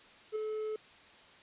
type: tone with ADSR envelope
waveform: triangle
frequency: 431.8 Hz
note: A4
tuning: 33 cents flat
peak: -28 dBFS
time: 0.32-0.76 s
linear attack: 37 ms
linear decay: 7 ms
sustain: -4 dB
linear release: 3 ms
effects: white hiss -57 dBFS RMS until 1.42 s + resampled to 8000 Hz